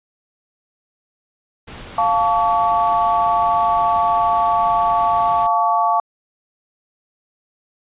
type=noise; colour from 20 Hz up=pink; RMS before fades=-35 dBFS; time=1.67-5.47 s; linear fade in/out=10 ms
type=chord; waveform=sine; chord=F augmented; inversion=none; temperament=equal with one note detuned; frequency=698.5 / 880 / 1134 Hz; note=F5 / A5 / C#6; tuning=0 / 0 / +39 cents; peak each=-18 dBFS; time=1.98-6 s; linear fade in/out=2 ms
effects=resampled to 8000 Hz